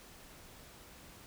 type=silence; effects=pink hiss -55 dBFS RMS until 1.26 s